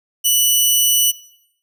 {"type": "tone", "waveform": "10% pulse", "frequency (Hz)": 2960, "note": "F#7", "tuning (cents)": 0, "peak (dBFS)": -4, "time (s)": [0.24, 1.12], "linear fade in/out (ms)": 20, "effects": ["noise-tail reverb RT60 0.8 s tail -20 dB re dry"]}